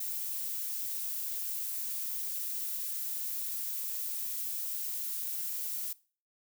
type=noise; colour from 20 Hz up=violet; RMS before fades=-36 dBFS; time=0-5.93 s; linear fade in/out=5 ms; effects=noise-tail reverb RT60 0.4 s tail -21 dB re dry